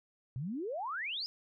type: exponential sweep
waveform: sine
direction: up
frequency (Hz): 117.6 to 5190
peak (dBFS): -35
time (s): 0.36-1.26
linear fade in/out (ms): 0
effects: none